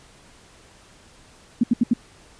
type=tone bursts; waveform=sine; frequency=237.2 Hz; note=A#3; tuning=30 cents sharp; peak=-13 dBFS; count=4; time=1.61-1.936 s; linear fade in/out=5 ms; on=26 ms; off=74 ms; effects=pink hiss -51 dBFS RMS until 2.39 s + resampled to 22050 Hz